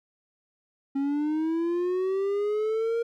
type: linear sweep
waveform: triangle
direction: up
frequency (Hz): 272 to 468.5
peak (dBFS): -22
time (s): 0.95-3.03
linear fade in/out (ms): 10
effects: none